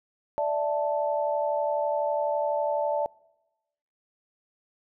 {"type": "chord", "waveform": "sine", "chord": "D suspended second", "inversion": "none", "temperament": "equal", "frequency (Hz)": [587.3, 659.3, 880], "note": ["D5", "E5", "A5"], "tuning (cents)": [0, 0, 0], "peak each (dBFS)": [-26, -30, -29], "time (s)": [0.38, 3.06], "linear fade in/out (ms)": 0, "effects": ["noise-tail reverb RT60 1.0 s tail -25 dB re dry"]}